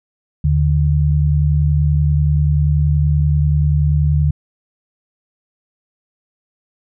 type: tone pair together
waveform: sine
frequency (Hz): 77.6 / 148.02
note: D#2 / D3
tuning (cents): -4 / +14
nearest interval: major seventh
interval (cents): 1118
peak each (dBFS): -14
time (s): 0.44-4.31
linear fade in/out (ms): 5
effects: none